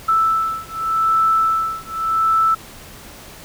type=beating tone pair; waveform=sine; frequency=1318.5 / 1319.35 Hz; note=E6 / E6; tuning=0 / +1 cents; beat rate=0.85 Hz; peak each=-18 / -18 dBFS; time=0.08-2.55 s; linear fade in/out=10 ms; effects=pink hiss -39 dBFS RMS until 3.44 s